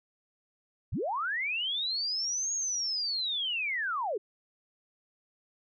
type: linear two-way sweep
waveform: sine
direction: up then down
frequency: 47.9 to 6670 to 358.5 Hz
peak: -29 dBFS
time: 0.92-4.18 s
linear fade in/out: 10 ms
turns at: 2.53 s
effects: none